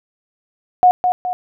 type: tone with echo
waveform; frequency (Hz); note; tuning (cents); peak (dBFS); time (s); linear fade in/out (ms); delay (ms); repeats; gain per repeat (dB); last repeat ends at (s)
sine; 727; F#5; -31; -6; 0.83-0.91; 0; 210; 2; -6; 1.33
effects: none